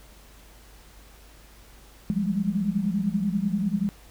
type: tone cluster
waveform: sine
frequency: 171.9 / 185.2 / 200.4 / 210.7 Hz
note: F3 / F#3 / G3 / G#3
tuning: -27 / +2 / +38 / +25 cents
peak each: -30 / -32 / -26 / -28 dBFS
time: 2.1-3.89 s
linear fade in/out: 0 ms
effects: added 50 Hz sine -50 dBFS peak until 4.1 s + pink hiss -53 dBFS RMS until 4.1 s